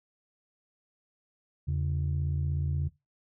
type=tone pair together; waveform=sine; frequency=83.06 / 139.7 Hz; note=E2 / C#3; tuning=+14 / +14 cents; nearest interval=major sixth; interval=900 cents; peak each=-28 dBFS; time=1.67-2.89 s; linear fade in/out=20 ms; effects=noise-tail reverb RT60 0.2 s tail -19 dB re dry + tanh soft clip ceiling -22 dBFS